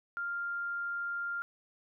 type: tone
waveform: sine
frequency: 1396.9 Hz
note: F6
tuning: in tune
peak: -33 dBFS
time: 0.17-1.42 s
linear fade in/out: 0 ms
effects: none